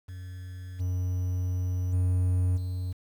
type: tone with level steps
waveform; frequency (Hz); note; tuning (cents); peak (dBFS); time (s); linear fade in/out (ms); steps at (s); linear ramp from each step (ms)
triangle; 90.9; F#2; -30; -35 / -24 / -20 / -27; 0.08-2.93; 10; 0.79 / 1.92 / 2.56; 20
effects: 9-bit